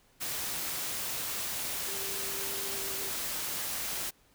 sine tone in noise, 392 Hz, G4, in tune, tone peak -44 dBFS, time 1.86-3.11 s, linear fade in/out 20 ms, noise white, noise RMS -35 dBFS, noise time 0.2-4.11 s, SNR -12 dB, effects pink hiss -65 dBFS RMS until 4.34 s

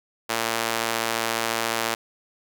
sawtooth tone with high-pass filter, 114.3 Hz, A#2, 34 cents flat, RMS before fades -26 dBFS, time 0.29-1.95 s, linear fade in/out 10 ms, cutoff 610 Hz, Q 0.54, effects none

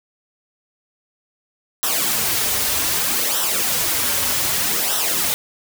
white noise with flanger, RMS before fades -20 dBFS, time 1.83-5.34 s, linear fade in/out 0 ms, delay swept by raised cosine 0.43 to 6.13 ms, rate 0.64 Hz, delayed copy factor -0.7, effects none

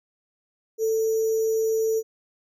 sine tone with sample-and-hold, 443.8 Hz, A4, 15 cents sharp, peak -20 dBFS, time 0.78-2.03 s, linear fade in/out 50 ms, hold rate 6300 Hz, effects none

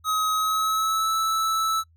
square tone with pitch glide, 1269 to 1312.2 Hz, D#6 to E6, +34 to -8 cents, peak -22 dBFS, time 0.04-1.84 s, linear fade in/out 50 ms, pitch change +58 cents, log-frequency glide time 0.34-1.12 s, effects noise-tail reverb RT60 0.1 s tail -26 dB re dry + added 82 Hz sine -55 dBFS peak until 1.96 s

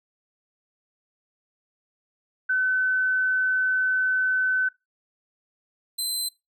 sine / 20% pulse tone pair in turn, 1516 / 4071 Hz, F#6 / C8, +42 / -48 cents, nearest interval octave + perfect fourth, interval 1710 cents, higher second, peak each -20 dBFS, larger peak neither, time 2.49-4.69 / 5.98-6.29 s, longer first, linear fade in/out 10 ms, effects noise-tail reverb RT60 0.2 s tail -20 dB re dry

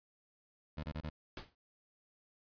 20% pulse tone bursts, 77.78 Hz, D#2, in tune, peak -34 dBFS, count 4, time 0.77-1.099 s, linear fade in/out 10 ms, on 65 ms, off 23 ms
pink noise with exponential decay, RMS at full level -41 dBFS, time 1.37-1.55 s, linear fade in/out 2 ms, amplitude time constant 37 ms
effects resampled to 11025 Hz

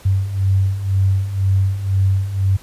sine beating tone pair, 95 / 97 Hz, F#2 / G2, +46 / -18 cents, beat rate 2 Hz, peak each -20 / -15 dBFS, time 0.05-2.57 s, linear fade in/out 10 ms, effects pink hiss -44 dBFS RMS until 2.62 s + resampled to 32000 Hz

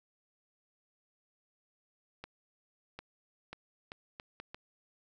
accelerating click train, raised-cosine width 0.3 ms, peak -27 dBFS, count 7, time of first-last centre 2.24-4.545 s, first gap 750 ms, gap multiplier 0.72, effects none

